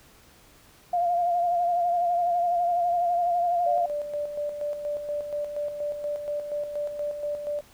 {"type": "tone with vibrato", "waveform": "sine", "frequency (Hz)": 698.5, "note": "F5", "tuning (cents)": 0, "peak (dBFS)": -21, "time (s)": [0.93, 3.86], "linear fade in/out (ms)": 5, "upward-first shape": "sine", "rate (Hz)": 12, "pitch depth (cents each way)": 39}
{"type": "tone with tremolo", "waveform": "sine", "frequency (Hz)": 587.3, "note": "D5", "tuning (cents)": 0, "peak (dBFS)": -26, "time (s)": [3.66, 7.61], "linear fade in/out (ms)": 5, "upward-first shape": "square", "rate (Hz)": 4.2, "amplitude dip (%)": 50}
{"effects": ["pink hiss -55 dBFS RMS until 7.73 s"]}